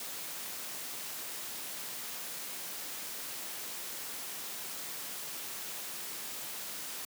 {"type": "noise", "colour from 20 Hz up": "white", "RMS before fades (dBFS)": -41, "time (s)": [0, 7.05], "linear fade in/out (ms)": 2, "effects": ["high-pass 150 Hz 12 dB/octave"]}